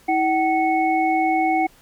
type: tone cluster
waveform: sine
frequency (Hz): 322.7 / 757 / 2200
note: E4 / F#5 / C#7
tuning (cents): -37 / +39 / -14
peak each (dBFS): -22 / -18 / -26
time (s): 0.08-1.67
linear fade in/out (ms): 10
effects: pink hiss -53 dBFS RMS until 1.81 s